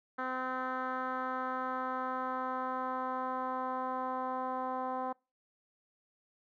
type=tone with low-pass filter sweep; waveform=10% pulse; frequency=257.4 Hz; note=C4; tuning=28 cents flat; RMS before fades=-36 dBFS; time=0.18-5.13 s; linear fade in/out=10 ms; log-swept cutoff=1500 to 920 Hz; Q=2.4; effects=noise-tail reverb RT60 0.3 s tail -26 dB re dry